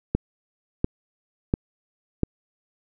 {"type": "click train", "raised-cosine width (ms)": 3, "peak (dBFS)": -7, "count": 4, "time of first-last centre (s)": [0.15, 2.233], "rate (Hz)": 1.44, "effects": []}